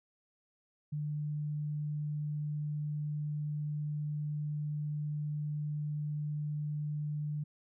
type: tone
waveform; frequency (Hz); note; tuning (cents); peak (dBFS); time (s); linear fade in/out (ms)
sine; 149.2; D3; +28; -33; 0.92-7.44; 10
effects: none